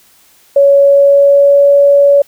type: tone with pitch glide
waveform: sine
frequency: 560 to 565.9 Hz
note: C#5 to C#5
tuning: +18 to +36 cents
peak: -3 dBFS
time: 0.56-2.22 s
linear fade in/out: 5 ms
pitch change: +18 cents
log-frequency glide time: 0.79-1.7 s
effects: white hiss -47 dBFS RMS until 2.27 s